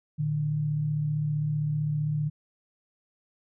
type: tone pair together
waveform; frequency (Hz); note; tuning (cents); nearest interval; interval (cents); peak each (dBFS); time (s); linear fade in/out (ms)
sine; 115.1 / 150.54; A#2 / D3; -22 / +43; perfect fourth; 465; -35 / -25; 0.18-2.3; 20
effects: none